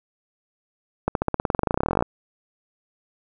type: accelerating click train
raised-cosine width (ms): 1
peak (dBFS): -6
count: 26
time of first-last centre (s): 1.08-2.025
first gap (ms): 72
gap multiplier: 0.94
effects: none